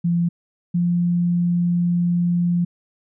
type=tone pair in turn; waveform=sine; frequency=171.5 / 174.2 Hz; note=F3 / F3; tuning=-31 / -4 cents; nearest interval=unison; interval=27 cents; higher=second; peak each=-16 dBFS; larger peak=neither; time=0.04-0.29 / 0.74-2.65 s; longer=second; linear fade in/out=10 ms; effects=none